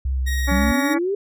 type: tone with vibrato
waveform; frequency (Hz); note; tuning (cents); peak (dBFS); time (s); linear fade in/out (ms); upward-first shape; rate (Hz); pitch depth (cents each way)
sine; 65.41; C2; 0; -19; 0.05-0.72; 5; sine; 4.2; 23
type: tone with tremolo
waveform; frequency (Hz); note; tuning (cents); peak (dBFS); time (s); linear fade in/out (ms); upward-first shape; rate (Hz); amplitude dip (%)
sawtooth; 1882; A#6; +16; -22; 0.26-0.95; 20; triangle; 17; 25
type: harmonic tone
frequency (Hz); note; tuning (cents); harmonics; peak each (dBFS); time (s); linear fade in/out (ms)
282.6; C#4; +34; 1 / 2 / 3 / 4 / 5 / 6 / 7 / 8; -24 / -27 / -29 / -30 / -31 / -32 / -32 / -33; 0.47-0.99; 20
type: exponential sweep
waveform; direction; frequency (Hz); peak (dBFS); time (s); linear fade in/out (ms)
sine; up; 182.3 to 412.8; -19; 0.51-1.15; 5
effects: none